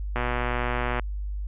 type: click train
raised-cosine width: 0.5 ms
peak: -12 dBFS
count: 103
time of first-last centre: 0.16-0.996 s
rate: 122 Hz
effects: added 50 Hz sine -28 dBFS peak until 1.47 s + resampled to 8000 Hz